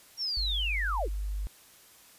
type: linear sweep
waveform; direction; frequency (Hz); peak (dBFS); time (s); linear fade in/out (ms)
sine; down; 5660 to 249.6; -29; 0.17-1.09; 50
type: tone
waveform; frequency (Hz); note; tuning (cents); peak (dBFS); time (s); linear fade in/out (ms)
sine; 50.1; G1; +38; -30; 0.37-1.47; 0
effects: white hiss -56 dBFS RMS until 2.18 s + resampled to 32000 Hz